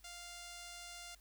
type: tone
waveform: 5% pulse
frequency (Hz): 698.5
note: F5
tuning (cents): 0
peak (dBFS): -37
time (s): 0.04-1.15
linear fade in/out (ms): 5
effects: added 50 Hz sine -63 dBFS peak until 1.2 s + white hiss -69 dBFS RMS until 1.2 s